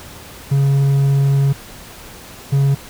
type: tone pair in turn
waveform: triangle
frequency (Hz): 138.59 / 138.59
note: C#3 / C#3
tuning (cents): 0 / 0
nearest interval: unison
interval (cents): 0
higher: neither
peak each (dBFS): -9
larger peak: neither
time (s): 0.51-1.53 / 2.52-2.75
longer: first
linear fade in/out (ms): 10
effects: pink hiss -37 dBFS RMS until 2.89 s